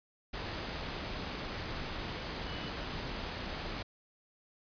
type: tone in noise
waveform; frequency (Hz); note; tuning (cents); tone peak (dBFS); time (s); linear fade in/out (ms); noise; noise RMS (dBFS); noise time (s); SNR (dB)
sine; 2960; F#7; 0; -48; 2.46-2.7; 10; pink; -39; 0.33-3.83; -12
effects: resampled to 11025 Hz